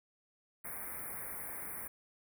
white band-stop noise, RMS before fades -43 dBFS, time 0.64-1.88 s, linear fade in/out 10 ms, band 2300 to 9200 Hz, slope 96 dB/octave, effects none

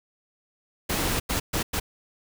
pink noise bursts at uneven times, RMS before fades -26 dBFS, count 4, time 0.89-1.2 / 1.29-1.4 / 1.53-1.63 / 1.73-1.8 s, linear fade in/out 10 ms, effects none

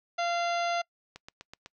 harmonic tone, 690 Hz, F5, 21 cents flat, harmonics 1 / 2 / 3 / 4 / 5 / 6 / 7 / 9, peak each -28 / -34 / -38 / -40 / -42 / -44 / -45 / -47 dBFS, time 0.18-0.82 s, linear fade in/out 10 ms
click train, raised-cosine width 0.2 ms, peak -26 dBFS, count 5, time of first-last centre 1.16-1.661 s, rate 7.99 Hz
effects noise-tail reverb RT60 0.1 s tail -26 dB re dry

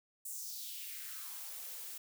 blue noise with high-pass filter sweep, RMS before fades -45 dBFS, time 0.25-1.98 s, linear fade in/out 5 ms, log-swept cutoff 8400 to 250 Hz, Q 2.5, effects none

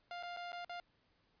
sawtooth tone with dropouts, 701 Hz, F5, 6 cents sharp, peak -39 dBFS, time 0.11-0.8 s, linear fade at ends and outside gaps 1 ms, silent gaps 0.227-0.233 / 0.365-0.371 / 0.52-0.529 / 0.647-0.695 s, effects pink hiss -75 dBFS RMS until 1.4 s + resampled to 11025 Hz

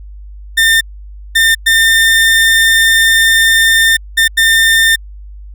30% pulse tone bursts at uneven times, 1805 Hz, A6, 44 cents sharp, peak -4 dBFS, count 5, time 0.57-0.81 / 1.35-1.55 / 1.66-3.97 / 4.17-4.28 / 4.37-4.96 s, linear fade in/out 10 ms, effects added 50 Hz sine -28 dBFS peak until 5.54 s

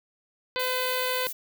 harmonic tone, 507 Hz, B4, 45 cents sharp, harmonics 1 / 2 / 3 / 4 / 5 / 6 / 7 / 8 / 9, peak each -30 / -33 / -35 / -36 / -37 / -38 / -38 / -39 / -40 dBFS, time 0.56-1.27 s, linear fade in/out 0 ms
violet noise, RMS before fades -34 dBFS, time 0.59-1.33 s, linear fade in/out 10 ms
effects none

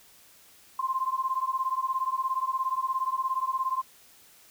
sine beating tone pair, 1041 / 1058 Hz, C6 / C6, -9 / +19 cents, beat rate 17 Hz, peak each -29 dBFS, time 0.79-3.82 s, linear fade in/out 5 ms, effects white hiss -56 dBFS RMS until 4.5 s

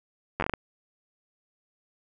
slowing click train, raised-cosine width 0.5 ms, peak -12 dBFS, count 7, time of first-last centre 0.4-0.537 s, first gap 10 ms, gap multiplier 1.33, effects none

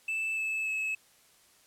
triangle tone with pitch steps, 2637 / 2613 / 2589 Hz, E7 / E7 / E7, 0 / -16 / -32 cents, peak -28 dBFS, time 0.08-0.95 s, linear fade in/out 5 ms, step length 290 ms, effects white hiss -62 dBFS RMS until 1.66 s + low-pass 12000 Hz 12 dB/octave

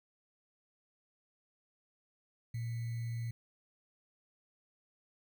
sine tone with sample-and-hold, 116.5 Hz, A#2, 1 cent flat, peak -35 dBFS, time 2.54-3.31 s, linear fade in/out 5 ms, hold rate 2100 Hz, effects none

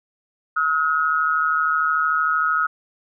sine tone pair together, 1283 / 1436.1 Hz, E6 / F6, -47 / +48 cents, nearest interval major second, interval 195 cents, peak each -19 / -21 dBFS, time 0.56-2.67 s, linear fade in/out 10 ms, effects none

